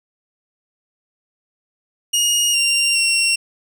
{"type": "tone with pitch steps", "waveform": "20% pulse", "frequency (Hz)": [2864, 2774, 2736], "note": ["F7", "F7", "F7"], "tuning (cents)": [43, -12, -36], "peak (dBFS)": -9, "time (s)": [2.13, 3.36], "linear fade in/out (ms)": 10, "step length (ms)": 410, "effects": []}